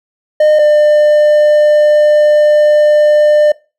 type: tone pair in turn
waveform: triangle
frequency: 609 / 599.2 Hz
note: D#5 / D5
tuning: -37 / +35 cents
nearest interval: unison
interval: 28 cents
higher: first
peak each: -3 dBFS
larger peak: neither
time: 0.4-0.59 / 0.59-3.52 s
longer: second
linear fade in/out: 5 ms
effects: noise-tail reverb RT60 0.3 s tail -21 dB re dry